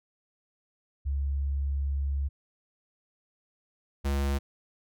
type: tone pair in turn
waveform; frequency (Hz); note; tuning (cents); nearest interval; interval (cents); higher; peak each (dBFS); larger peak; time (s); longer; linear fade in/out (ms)
sine / square; 69.6 / 69.6; C#2 / C#2; +8 / +8; unison; 0; neither; -26; neither; 1.05-2.29 / 4.04-4.39; first; 20
effects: none